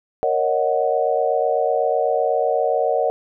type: chord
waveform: sine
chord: D# minor seventh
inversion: second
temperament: equal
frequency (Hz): 466.2 / 554.4 / 622.3 / 740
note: A#4 / C#5 / D#5 / F#5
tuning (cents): 0 / 0 / 0 / 0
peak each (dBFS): -22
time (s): 0.23-3.1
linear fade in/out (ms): 0
effects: none